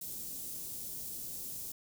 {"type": "band-stop noise", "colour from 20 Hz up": "white", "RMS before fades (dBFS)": -42, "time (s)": [0.01, 1.72], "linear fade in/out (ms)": 5, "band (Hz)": [350, 6900], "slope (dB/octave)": 12, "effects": []}